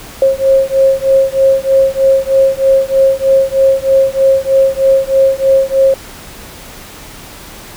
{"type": "beating tone pair", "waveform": "sine", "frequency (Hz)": [536, 539.2], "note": ["C5", "C#5"], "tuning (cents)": [42, -48], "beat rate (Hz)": 3.2, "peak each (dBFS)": -10, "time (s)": [0.22, 5.94], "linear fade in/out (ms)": 2, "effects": ["pink hiss -32 dBFS RMS until 7.76 s"]}